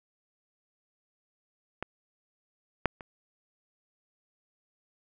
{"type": "clicks", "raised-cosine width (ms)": 0.5, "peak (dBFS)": [-18, -8, -27], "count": 3, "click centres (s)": [1.826, 2.857, 3.008], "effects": []}